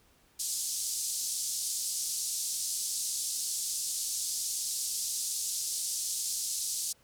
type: band-pass noise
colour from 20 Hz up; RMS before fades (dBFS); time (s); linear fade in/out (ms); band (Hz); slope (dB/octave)
white; -34; 0.39-6.93; 10; 4700 to 10000; 24
effects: pink hiss -65 dBFS RMS until 7.03 s